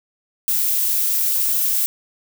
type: noise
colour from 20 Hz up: violet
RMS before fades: -19 dBFS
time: 0.48-1.86 s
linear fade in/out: 0 ms
effects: none